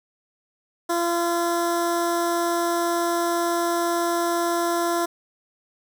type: tone with notch filter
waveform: 15% pulse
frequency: 342 Hz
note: F4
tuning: 36 cents flat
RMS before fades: -23 dBFS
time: 0.89-5.06 s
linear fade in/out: 10 ms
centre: 2800 Hz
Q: 1.2
effects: none